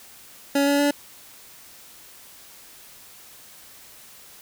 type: tone with pitch steps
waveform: 25% pulse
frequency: 280.9 / 284.3 / 287.8 Hz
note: C#4 / C#4 / D4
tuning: +23 / +44 / -35 cents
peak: -14 dBFS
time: 0.55-0.91 s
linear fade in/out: 5 ms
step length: 120 ms
effects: white hiss -47 dBFS RMS until 4.41 s